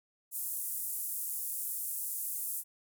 white band-pass noise, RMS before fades -37 dBFS, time 0.31-2.64 s, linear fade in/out 50 ms, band 9000 to 16000 Hz, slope 24 dB/octave, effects none

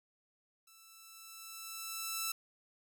5% pulse tone with level ramp, 1324 Hz, E6, 7 cents sharp, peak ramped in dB -48 to -22 dBFS, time 0.67-2.32 s, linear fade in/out 5 ms, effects none

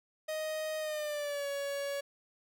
45% pulse tone with pitch glide, 624 to 562.4 Hz, D#5 to C#5, +5 to +25 cents, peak -34 dBFS, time 0.28-2.01 s, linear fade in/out 10 ms, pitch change -180 cents, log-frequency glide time 0.79-1.48 s, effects none

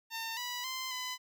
10% pulse tone with pitch steps, 906 / 981 / 1038 / 1008 Hz, A#5 / B5 / C6 / B5, -50 / -12 / -14 / +35 cents, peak -28 dBFS, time 0.1-1.18 s, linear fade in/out 50 ms, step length 270 ms, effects none

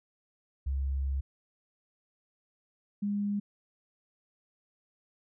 sine tone pair in turn, 68 / 203.8 Hz, C#2 / G#3, -33 / -32 cents, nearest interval octave + perfect fifth, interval 1901 cents, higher second, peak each -28 dBFS, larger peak neither, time 0.66-1.21 / 3.02-3.4 s, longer first, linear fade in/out 10 ms, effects none

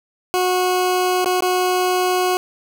20% pulse tone with dropouts, 365.3 Hz, F#4, 22 cents flat, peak -11 dBFS, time 0.34-2.37 s, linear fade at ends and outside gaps 0 ms, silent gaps 1.245-1.259 / 1.406-1.423 s, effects none

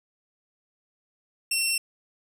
15% pulse tone, 2712 Hz, E7, 49 cents sharp, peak -16 dBFS, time 1.51-1.78 s, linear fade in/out 5 ms, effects none

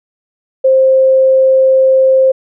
sine tone, 527 Hz, C5, 12 cents sharp, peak -5 dBFS, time 0.64-2.32 s, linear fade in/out 10 ms, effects none

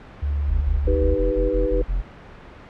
sine tone, 72 Hz, D2, 34 cents flat, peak -20 dBFS, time 0.22-1.15 s, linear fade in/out 10 ms
triangle tone bursts, 43.7 Hz, F1, 2 cents sharp, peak -17 dBFS, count 9, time 0.48-2.02 s, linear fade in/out 20 ms, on 140 ms, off 35 ms
sine chord, Eb augmented, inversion none, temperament equal, 311.1 / 392 / 493.9 Hz, Eb4 / G4 / B4, 0 / 0 / 0 cents, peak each -27 / -26 / -22 dBFS, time 0.87-1.82 s, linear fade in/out 5 ms
effects pink hiss -42 dBFS RMS until 2.69 s + low-pass 2000 Hz 12 dB/octave

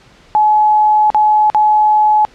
sine tone with dropouts, 851 Hz, G#5, 42 cents sharp, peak -7 dBFS, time 0.35-2.25 s, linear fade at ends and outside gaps 0 ms, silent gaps 1.102-1.146 / 1.5-1.547 s, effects pink hiss -45 dBFS RMS until 2.34 s + low-pass 5000 Hz 12 dB/octave

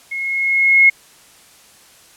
sine tone with level ramp, 2166 Hz, C#7, 41 cents flat, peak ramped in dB -22 to -5 dBFS, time 0.11-0.9 s, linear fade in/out 10 ms, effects white hiss -47 dBFS RMS until 2.16 s + low-pass 11000 Hz 12 dB/octave

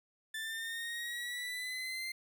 30% pulse linear sweep, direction up, 1760 to 2093 Hz, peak -35 dBFS, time 0.34-2.12 s, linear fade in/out 5 ms, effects none

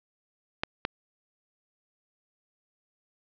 clicks, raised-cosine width 0.3 ms, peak -11 dBFS, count 2, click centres 0.635 / 0.851 s, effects resampled to 11025 Hz + 7-bit

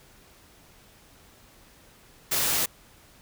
white noise, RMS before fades -25 dBFS, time 2.31-2.66 s, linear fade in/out 10 ms, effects pink hiss -55 dBFS RMS until 3.21 s

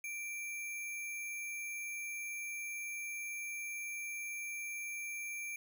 sine tone with sample-and-hold, 2349 Hz, D7, in tune, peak -39 dBFS, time 0.04-5.56 s, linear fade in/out 2 ms, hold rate 8820 Hz, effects none

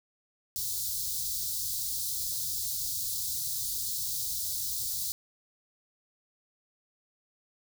white band-stop noise, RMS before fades -33 dBFS, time 0.56-5.12 s, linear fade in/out 0 ms, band 140 to 3900 Hz, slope 48 dB/octave, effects none

